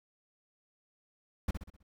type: noise with echo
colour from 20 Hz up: brown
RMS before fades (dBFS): -30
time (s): 1.48-1.51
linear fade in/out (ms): 5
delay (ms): 64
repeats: 5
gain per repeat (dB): -7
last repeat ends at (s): 1.83
effects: none